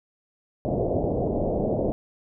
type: low-pass noise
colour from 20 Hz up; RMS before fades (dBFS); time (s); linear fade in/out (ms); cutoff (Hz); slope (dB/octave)
white; -25; 0.65-1.92; 0; 670; 48
effects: none